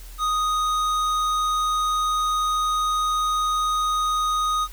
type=tone with tanh clipping; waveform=sine; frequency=1244.5 Hz; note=D#6; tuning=in tune; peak=-22 dBFS; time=0.18-4.68 s; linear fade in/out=50 ms; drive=14 dB; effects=added 41 Hz sine -37 dBFS peak until 4.72 s + white hiss -47 dBFS RMS until 4.72 s